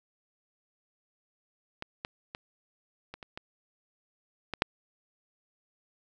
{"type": "clicks", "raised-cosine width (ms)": 0.3, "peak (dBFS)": [-20, -18, -22, -25, -27, -23, -17, -6], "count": 8, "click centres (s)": [1.824, 2.049, 2.349, 3.14, 3.228, 3.375, 4.537, 4.621], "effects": []}